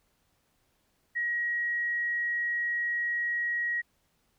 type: tone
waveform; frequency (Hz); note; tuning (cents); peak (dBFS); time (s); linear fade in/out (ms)
sine; 1900; A#6; +33; -27; 1.15-3.82; 20
effects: pink hiss -72 dBFS RMS until 4.38 s